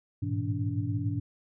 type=tone cluster; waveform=sine; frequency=102.1 / 109.1 / 119.7 / 162.4 / 287.7 Hz; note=G#2 / A2 / A#2 / E3 / D4; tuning=-29 / -14 / +46 / -26 / -36 cents; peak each=-31 / -37 / -33 / -38 / -35 dBFS; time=0.22-1.2 s; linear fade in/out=10 ms; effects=none